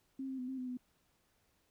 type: tone with pitch steps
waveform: sine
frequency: 267.4 / 264 / 251.5 / 263.8 / 253.4 / 249.7 Hz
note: C4 / C4 / B3 / C4 / B3 / B3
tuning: +38 / +16 / +32 / +14 / +45 / +19 cents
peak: -38 dBFS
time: 0.19-0.772 s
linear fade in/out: 5 ms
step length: 97 ms
effects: pink hiss -75 dBFS RMS until 1.7 s